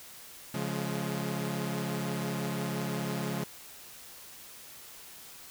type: chord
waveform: sawtooth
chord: Db major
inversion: none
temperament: equal with one note detuned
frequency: 138.59 / 174.61 / 210.9 Hz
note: Db3 / F3 / Ab3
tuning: 0 / 0 / +27 cents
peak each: -32 dBFS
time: 0.54-3.44 s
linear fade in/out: 5 ms
effects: white hiss -49 dBFS RMS until 5.5 s